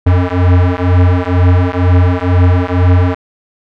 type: beating tone pair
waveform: square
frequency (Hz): 88.8 / 90.9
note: F2 / F#2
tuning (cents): +29 / -30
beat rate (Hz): 2.1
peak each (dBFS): -11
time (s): 0.06-3.15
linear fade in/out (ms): 10
effects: low-pass 2000 Hz 12 dB/octave